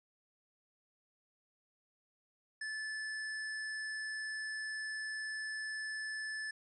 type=tone with hard clipping; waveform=sine; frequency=1741 Hz; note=A6; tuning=19 cents flat; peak=-40 dBFS; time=2.61-6.51 s; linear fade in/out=5 ms; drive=14 dB; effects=resampled to 24000 Hz